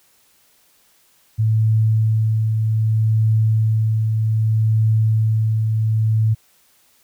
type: tone with tremolo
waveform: sine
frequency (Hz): 110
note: A2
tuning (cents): 0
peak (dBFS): -12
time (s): 1.38-6.35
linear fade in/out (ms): 20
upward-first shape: triangle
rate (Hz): 0.64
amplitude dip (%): 35
effects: white hiss -57 dBFS RMS until 7.03 s